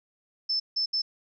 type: tone bursts at uneven times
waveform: sine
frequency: 5274 Hz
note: E8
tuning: in tune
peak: -24 dBFS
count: 3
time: 0.49-0.6 / 0.76-0.86 / 0.93-1.02 s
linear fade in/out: 10 ms
effects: none

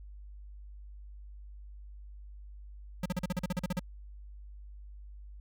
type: tone bursts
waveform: square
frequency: 180.6 Hz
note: F#3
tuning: 42 cents flat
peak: -30 dBFS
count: 12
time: 3.03-3.795 s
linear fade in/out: 5 ms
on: 28 ms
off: 39 ms
effects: added 50 Hz sine -45 dBFS peak until 5.4 s

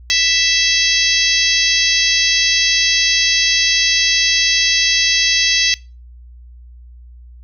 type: harmonic tone with a mistuned harmonic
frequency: 659.3 Hz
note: E5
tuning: in tune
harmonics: 3 / 4 / 5 / 6 / 7 / 8 / 9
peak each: -20 / -20 / -20 / -20 / -20 / -20 / -20 dBFS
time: 0.1-5.74 s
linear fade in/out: 0 ms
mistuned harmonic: 9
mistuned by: +61 cents
effects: noise-tail reverb RT60 0.3 s tail -23 dB re dry + added 60 Hz sine -36 dBFS peak until 7.43 s

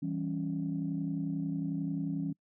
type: chord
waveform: sine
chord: C# diminished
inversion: first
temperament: equal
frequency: 164.81 / 196 / 277.2 Hz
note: E3 / G3 / C#4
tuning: 0 / 0 / 0 cents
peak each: -34 / -38 / -34 dBFS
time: 0.02-2.33 s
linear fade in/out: 10 ms
effects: noise-tail reverb RT60 0.1 s tail -26 dB re dry + tanh soft clip ceiling -23 dBFS

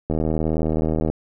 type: click train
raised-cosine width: 2 ms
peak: -9 dBFS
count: 80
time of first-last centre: 0.1-1.1 s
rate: 79 Hz
effects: none

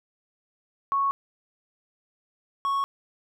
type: tone pair in turn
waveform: sine / triangle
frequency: 1106 / 1106 Hz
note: C#6 / C#6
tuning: -4 / -4 cents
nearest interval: unison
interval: 0 cents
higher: neither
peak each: -21 dBFS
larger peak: neither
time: 0.92-1.11 / 2.65-2.84 s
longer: neither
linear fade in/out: 0 ms
effects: none

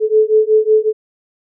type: beating tone pair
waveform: sine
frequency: 430.4 / 435.8 Hz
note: A4 / A4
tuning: -38 / -17 cents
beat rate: 5.4 Hz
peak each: -12 dBFS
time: 0-0.93 s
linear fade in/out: 50 ms
effects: none

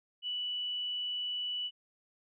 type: tone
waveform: sine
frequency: 2960 Hz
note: F#7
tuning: in tune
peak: -33 dBFS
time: 0.22-1.71 s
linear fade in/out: 50 ms
effects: none

